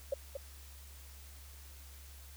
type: tone with echo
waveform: sine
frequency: 551 Hz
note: C#5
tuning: 11 cents flat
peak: -29 dBFS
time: 0.12-0.14 s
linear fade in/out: 5 ms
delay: 230 ms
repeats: 1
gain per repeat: -7 dB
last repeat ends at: 0.37 s
effects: added 69 Hz sine -51 dBFS peak until 2.36 s + white hiss -57 dBFS RMS until 2.36 s